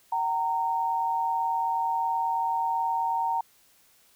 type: tone pair together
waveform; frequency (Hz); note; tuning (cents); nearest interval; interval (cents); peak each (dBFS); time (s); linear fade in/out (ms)
sine; 764 / 922.6; G5 / A#5; -45 / -18; minor third; 327; -30 / -25; 0.12-3.41; 5
effects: white hiss -61 dBFS RMS until 4.15 s